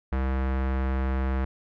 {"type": "tone with low-pass filter", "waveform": "square", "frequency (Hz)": 65.8, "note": "C2", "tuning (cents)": 10, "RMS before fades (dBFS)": -26, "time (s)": [0.12, 1.45], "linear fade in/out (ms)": 5, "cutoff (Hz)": 1700, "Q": 1.3, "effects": []}